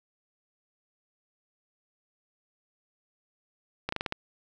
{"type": "slowing click train", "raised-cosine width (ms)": 0.3, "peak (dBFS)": -14, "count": 6, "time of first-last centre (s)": [3.89, 4.124], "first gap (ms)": 34, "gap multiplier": 1.16, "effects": []}